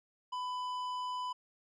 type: tone with tanh clipping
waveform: sine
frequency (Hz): 999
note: B5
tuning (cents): +20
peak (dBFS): -37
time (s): 0.32-1.33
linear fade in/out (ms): 10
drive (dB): 11
effects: none